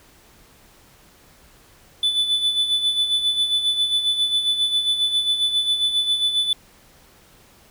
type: tone with tremolo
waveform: triangle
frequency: 3487 Hz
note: A7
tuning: 16 cents flat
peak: -14 dBFS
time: 2.03-6.53 s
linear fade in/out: 2 ms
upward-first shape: sine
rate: 7.4 Hz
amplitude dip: 60%
effects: pink hiss -52 dBFS RMS until 7.7 s

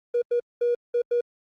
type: tone bursts at uneven times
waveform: triangle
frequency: 480 Hz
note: B4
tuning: 49 cents flat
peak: -16 dBFS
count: 5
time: 0.14-0.22 / 0.31-0.4 / 0.61-0.75 / 0.94-1.02 / 1.11-1.21 s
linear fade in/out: 10 ms
effects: tanh soft clip ceiling -17 dBFS + Opus 32 kbps

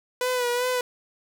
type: tone with vibrato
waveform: sawtooth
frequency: 493.9 Hz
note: B4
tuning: in tune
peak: -19 dBFS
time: 0.21-0.81 s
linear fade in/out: 2 ms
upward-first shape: sine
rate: 2.6 Hz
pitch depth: 42 cents each way
effects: none

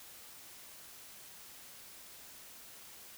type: silence
effects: white hiss -53 dBFS RMS until 3.17 s

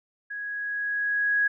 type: tone with level ramp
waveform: sine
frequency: 1661.2 Hz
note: G#6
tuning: in tune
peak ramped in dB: -32 to -19 dBFS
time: 0.3-1.48 s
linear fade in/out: 10 ms
effects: none

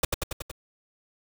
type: noise with echo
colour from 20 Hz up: pink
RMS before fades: -22 dBFS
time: 0.03-0.05 s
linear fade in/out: 5 ms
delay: 93 ms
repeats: 5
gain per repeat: -3 dB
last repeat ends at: 0.515 s
effects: none

